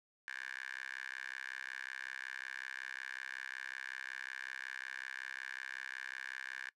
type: tone with high-pass filter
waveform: 10% pulse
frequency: 65.41 Hz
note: C2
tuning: in tune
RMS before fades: -45 dBFS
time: 0.28-6.69 s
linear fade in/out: 0 ms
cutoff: 1700 Hz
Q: 7.5
effects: noise-tail reverb RT60 0.1 s tail -22 dB re dry + low-pass 8000 Hz 12 dB/octave